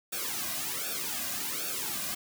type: noise with flanger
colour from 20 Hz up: white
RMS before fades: -34 dBFS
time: 0.12-2.15 s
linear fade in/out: 10 ms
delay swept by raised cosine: 0.98 to 2.28 ms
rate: 1.3 Hz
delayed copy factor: -1
effects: none